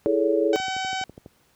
sine chord, A major seventh, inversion second, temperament equal with one note detuned, 329.6 / 415.3 / 440 / 563.7 Hz, E4 / G#4 / A4 / C#5, 0 / 0 / 0 / +29 cents, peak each -24 dBFS, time 0.06-0.56 s, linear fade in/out 0 ms
harmonic tone, 759 Hz, F#5, 44 cents sharp, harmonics 1 / 2 / 3 / 4 / 5 / 6 / 7 / 8 / 9 / 10, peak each -28 / -33 / -35 / -35 / -39 / -43 / -42 / -45 / -47 / -46 dBFS, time 0.53-1.04 s, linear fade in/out 2 ms
click train, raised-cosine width 2 ms, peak -27 dBFS, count 9, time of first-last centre 0.6-1.261 s, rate 12.1 Hz
effects pink hiss -62 dBFS RMS until 1.55 s + high-pass 60 Hz 12 dB/octave

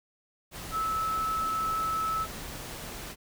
sine tone in noise, 1304 Hz, E6, 19 cents flat, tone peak -27 dBFS, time 0.71-2.27 s, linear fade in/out 50 ms, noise pink, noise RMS -40 dBFS, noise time 0.51-3.16 s, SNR +10 dB, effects none

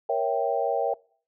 sine chord, A# diminished seventh, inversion none, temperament equal with one note detuned, 469.7 / 554.4 / 659.3 / 784 Hz, A#4 / C#5 / E5 / G5, +13 / 0 / 0 / 0 cents, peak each -28 dBFS, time 0.09-0.94 s, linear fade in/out 5 ms, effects noise-tail reverb RT60 0.5 s tail -24 dB re dry

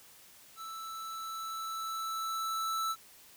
square tone with level ramp, 1318.5 Hz, E6, in tune, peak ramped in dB -42 to -31 dBFS, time 0.56-2.96 s, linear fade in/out 50 ms, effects white hiss -57 dBFS RMS until 3.36 s

